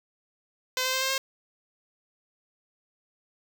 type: tone with pitch steps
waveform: 5% pulse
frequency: 512 / 517.7 / 523.4 / 529.1 / 535 Hz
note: C5 / C5 / C5 / C5 / C5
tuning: -38 / -18 / 0 / +19 / +38 cents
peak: -14 dBFS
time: 0.77-1.18 s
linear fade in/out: 2 ms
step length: 82 ms
effects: none